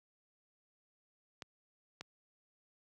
clicks, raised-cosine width 0.2 ms, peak -26 dBFS, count 2, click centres 1.422 / 2.01 s, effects high-pass 100 Hz 12 dB/octave

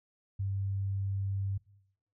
sine tone, 98 Hz, G2, in tune, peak -30 dBFS, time 0.39-1.58 s, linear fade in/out 10 ms, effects noise-tail reverb RT60 0.8 s tail -22 dB re dry

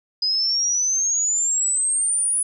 sine exponential sweep, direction up, 4972 to 9956 Hz, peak -18 dBFS, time 0.22-2.43 s, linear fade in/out 5 ms, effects none

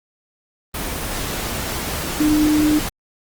sine tone in noise, 303.1 Hz, D#4, 45 cents flat, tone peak -13 dBFS, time 2.2-2.79 s, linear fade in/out 5 ms, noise pink, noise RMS -25 dBFS, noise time 0.74-2.89 s, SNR +9 dB, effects Opus 24 kbps

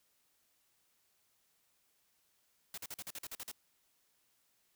white noise bursts, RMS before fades -44 dBFS, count 10, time 2.74-3.515 s, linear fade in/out 2 ms, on 37 ms, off 45 ms, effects white hiss -75 dBFS RMS until 4.75 s

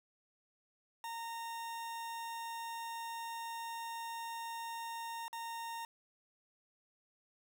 40% pulse tone with dropouts, 922 Hz, A#5, 19 cents flat, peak -40 dBFS, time 1.04-5.85 s, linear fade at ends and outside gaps 1 ms, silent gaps 5.281-5.329 s, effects none

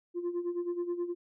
sine tone with tremolo, 349.2 Hz, F4, in tune, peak -26 dBFS, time 0.14-1.15 s, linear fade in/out 50 ms, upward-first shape sine, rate 9.4 Hz, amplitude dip 75%, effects tanh soft clip ceiling -28 dBFS

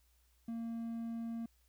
triangle tone, 230 Hz, A#3, 23 cents flat, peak -36 dBFS, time 0.48-1.46 s, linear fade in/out 5 ms, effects added 60 Hz sine -69 dBFS peak until 1.68 s + white hiss -75 dBFS RMS until 1.68 s

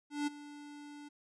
square tone with ADSR envelope, 292.1 Hz, D4, 9 cents flat, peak -31 dBFS, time 0.1-1.09 s, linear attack 170 ms, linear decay 17 ms, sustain -17 dB, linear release 14 ms, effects resampled to 22050 Hz

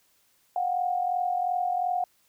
sine tone pair together, 720 / 762.8 Hz, F#5 / G5, -47 / -47 cents, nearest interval minor second, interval 100 cents, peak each -25 / -31 dBFS, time 0.56-2.04 s, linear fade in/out 2 ms, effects white hiss -66 dBFS RMS until 2.28 s

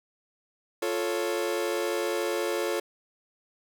40% pulse chord, F augmented, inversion none, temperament equal, 349.2 / 440 / 554.4 Hz, F4 / A4 / C#5, 0 / 0 / 0 cents, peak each -30 / -30 / -31 dBFS, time 0.82-2.8 s, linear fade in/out 5 ms, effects none

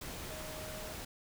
sine tone in noise, 622.3 Hz, D#5, in tune, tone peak -47 dBFS, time 0.3-0.93 s, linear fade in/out 5 ms, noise pink, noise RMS -44 dBFS, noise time 0.01-1.05 s, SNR -6 dB, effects none

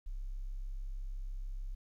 sine tone, 33.19 Hz, C1, 26 cents sharp, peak -36 dBFS, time 0.06-1.75 s, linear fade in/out 10 ms, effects tanh soft clip ceiling -33 dBFS + 12-bit

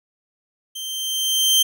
sawtooth tone with level ramp, 3136 Hz, G7, in tune, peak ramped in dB -26 to -9 dBFS, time 0.75-1.63 s, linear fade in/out 10 ms, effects none

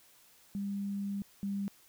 sine tone pair in turn, 200 / 199.09 Hz, G3 / G3, +35 / +27 cents, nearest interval unison, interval 8 cents, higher first, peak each -33 / -32 dBFS, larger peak second, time 0.55-1.22 / 1.43-1.68 s, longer first, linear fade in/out 0 ms, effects white hiss -62 dBFS RMS until 1.88 s

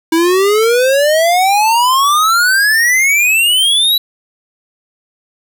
square exponential sweep, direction up, 320.7 to 3966 Hz, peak -9 dBFS, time 0.12-3.98 s, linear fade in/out 5 ms, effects 7-bit

